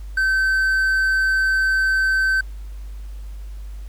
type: tone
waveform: triangle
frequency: 1542 Hz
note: G6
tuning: 29 cents flat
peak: -14 dBFS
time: 0.17-2.41 s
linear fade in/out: 5 ms
effects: added 50 Hz sine -30 dBFS peak until 3.88 s + pink hiss -53 dBFS RMS until 3.88 s